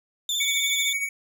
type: tone with vibrato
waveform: 30% pulse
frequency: 3520 Hz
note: A7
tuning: in tune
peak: -21 dBFS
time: 0.29-0.93 s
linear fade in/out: 2 ms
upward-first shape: square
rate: 16 Hz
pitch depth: 30 cents each way
type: tone with tremolo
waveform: square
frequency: 2246 Hz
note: C#7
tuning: 22 cents sharp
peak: -23 dBFS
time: 0.4-1.09 s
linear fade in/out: 5 ms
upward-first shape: triangle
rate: 13 Hz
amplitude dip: 65%
effects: none